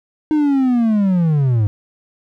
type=linear sweep; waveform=triangle; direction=down; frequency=311.1 to 100 Hz; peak=-10 dBFS; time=0.31-1.67 s; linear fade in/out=0 ms; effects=none